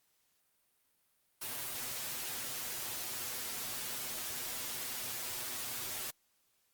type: noise with comb filter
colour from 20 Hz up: white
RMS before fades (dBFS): -40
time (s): 1.41-6.11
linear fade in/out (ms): 10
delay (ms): 8.1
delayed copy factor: +0.95
effects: white hiss -75 dBFS RMS until 6.73 s + Opus 48 kbps